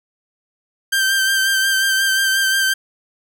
sawtooth tone with vibrato, 1568 Hz, G6, in tune, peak -11 dBFS, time 0.92-2.74 s, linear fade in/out 10 ms, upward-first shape sine, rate 5.6 Hz, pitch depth 25 cents each way, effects none

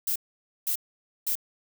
violet noise bursts, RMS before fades -27 dBFS, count 3, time 0.07-1.354 s, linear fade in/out 5 ms, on 88 ms, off 510 ms, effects none

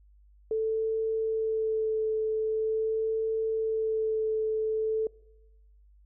sine tone with vibrato, 440 Hz, A4, in tune, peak -25 dBFS, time 0.51-5.07 s, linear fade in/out 2 ms, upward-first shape sine, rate 0.44 Hz, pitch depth 13 cents each way, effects noise-tail reverb RT60 1.0 s tail -23 dB re dry + added 50 Hz sine -55 dBFS peak until 6.05 s

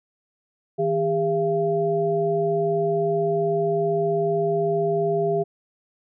sine tone cluster, 160.3 / 403.5 / 681 Hz, E3 / G#4 / F5, -48 / -50 / -44 cents, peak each -28 / -21 / -25 dBFS, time 0.78-5.44 s, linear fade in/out 20 ms, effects none

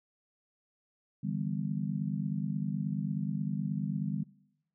sine chord, E minor seventh, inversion third, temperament just, 148.33 / 164.81 / 197.78 / 247.2 Hz, D3 / E3 / G3 / B3, +18 / 0 / +16 / +2 cents, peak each -35 / -39 / -34 / -40 dBFS, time 1.23-4.24 s, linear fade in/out 10 ms, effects noise-tail reverb RT60 0.8 s tail -21 dB re dry

